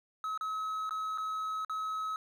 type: tone with dropouts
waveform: triangle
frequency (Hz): 1283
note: E6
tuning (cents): -47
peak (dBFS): -31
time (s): 0.24-2.16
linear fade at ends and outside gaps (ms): 1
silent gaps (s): 0.376-0.41 / 0.894-0.908 / 1.176-1.182 / 1.648-1.696
effects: 12-bit